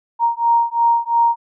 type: beating tone pair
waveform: sine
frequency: 932.3 / 935.2 Hz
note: A#5 / A#5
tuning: 0 / +5 cents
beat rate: 2.9 Hz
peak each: -16 dBFS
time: 0.19-1.36 s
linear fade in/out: 50 ms
effects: none